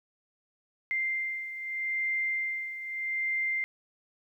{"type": "beating tone pair", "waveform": "sine", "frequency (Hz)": [2093, 2093.8], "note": ["C7", "C7"], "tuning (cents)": [0, 1], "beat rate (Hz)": 0.8, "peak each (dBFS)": [-30, -36], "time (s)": [0.91, 3.64], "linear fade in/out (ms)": 0, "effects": ["11-bit"]}